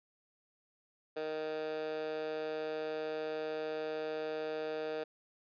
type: tone with high-pass filter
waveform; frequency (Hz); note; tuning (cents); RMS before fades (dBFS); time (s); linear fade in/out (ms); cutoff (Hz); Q
15% pulse; 155.56; D#3; 0; -38; 1.16-5.04; 10; 490; 2.6
effects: resampled to 11025 Hz